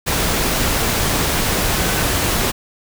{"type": "tone in noise", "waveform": "sine", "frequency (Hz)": 1517, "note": "F#6", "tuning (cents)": 43, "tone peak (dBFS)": -29, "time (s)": [1.76, 2.04], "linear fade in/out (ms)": 20, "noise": "pink", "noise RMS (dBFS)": -18, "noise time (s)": [0.06, 2.52], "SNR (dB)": -14, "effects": []}